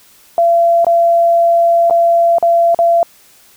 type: tone with dropouts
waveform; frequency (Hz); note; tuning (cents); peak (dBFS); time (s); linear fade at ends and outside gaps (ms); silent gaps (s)
sine; 680; F5; -46; -7; 0.38-3.03; 1; 0.846-0.867 / 1.899-1.908 / 2.384-2.426 / 2.746-2.789
effects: white hiss -46 dBFS RMS until 3.56 s